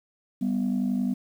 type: tone pair together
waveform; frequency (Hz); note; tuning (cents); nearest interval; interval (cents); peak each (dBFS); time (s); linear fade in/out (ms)
sine; 196 / 247.2; G3 / B3; 0 / +2; major third; 402; -25 / -24; 0.41-1.14; 10
effects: tanh soft clip ceiling -19 dBFS + 9-bit